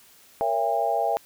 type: chord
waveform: sine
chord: A# diminished seventh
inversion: none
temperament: just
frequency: 466.2 / 559.4 / 671.3 / 805.5 Hz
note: A#4 / C#5 / E5 / G5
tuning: 0 / +16 / +31 / +47 cents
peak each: -30 / -30 / -25 / -25 dBFS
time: 0.41-1.17 s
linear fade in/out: 0 ms
effects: white hiss -54 dBFS RMS until 1.25 s

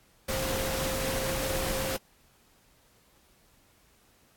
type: tone in noise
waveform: sine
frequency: 529 Hz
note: C5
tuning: 19 cents sharp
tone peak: -33 dBFS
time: 0.28-1.97 s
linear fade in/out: 10 ms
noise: pink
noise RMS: -32 dBFS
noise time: 0.28-1.97 s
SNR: -4 dB
effects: pink hiss -63 dBFS RMS until 4.36 s + AAC 64 kbps

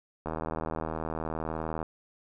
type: click train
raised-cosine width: 1 ms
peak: -19 dBFS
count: 126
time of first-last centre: 0.26-1.828 s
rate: 79.7 Hz
effects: none

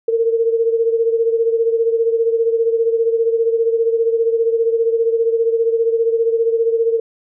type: beating tone pair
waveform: sine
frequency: 455.1 / 470.1 Hz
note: A#4 / A#4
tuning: -42 / +15 cents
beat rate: 15 Hz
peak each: -14 / -20 dBFS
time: 0.08-7 s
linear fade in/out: 5 ms
effects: none

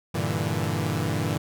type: chord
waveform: sawtooth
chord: E half-diminished seventh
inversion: first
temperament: equal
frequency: 98 / 116.54 / 146.83 / 164.81 Hz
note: G2 / Bb2 / D3 / E3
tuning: 0 / 0 / 0 / 0 cents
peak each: -26 dBFS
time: 0.14-1.38 s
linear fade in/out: 10 ms
effects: none

